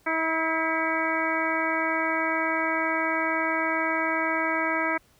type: harmonic tone with a mistuned harmonic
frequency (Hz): 322.1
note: E4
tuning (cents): -40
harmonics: 1 / 2 / 3 / 4 / 5 / 6 / 7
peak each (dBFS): -31 / -31 / -31 / -31 / -31 / -31 / -31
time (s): 0.06-4.98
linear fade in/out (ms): 10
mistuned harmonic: 6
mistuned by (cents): +44
effects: pink hiss -61 dBFS RMS until 5.19 s